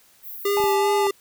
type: high-pass noise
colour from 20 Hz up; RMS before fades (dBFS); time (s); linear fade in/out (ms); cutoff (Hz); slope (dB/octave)
white; -36; 0.22-0.77; 50; 12000; 48
type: tone with vibrato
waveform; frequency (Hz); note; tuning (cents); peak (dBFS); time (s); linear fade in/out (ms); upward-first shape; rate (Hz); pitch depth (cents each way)
square; 400; G4; +35; -20; 0.45-1.11; 5; sine; 2.6; 21
type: tone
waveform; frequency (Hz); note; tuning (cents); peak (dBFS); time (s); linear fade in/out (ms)
triangle; 855; A5; -50; -20; 0.57-1.07; 0
type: clicks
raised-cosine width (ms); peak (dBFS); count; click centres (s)
2; -26 / -22; 2; 0.601 / 0.64
effects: white hiss -56 dBFS RMS until 1.2 s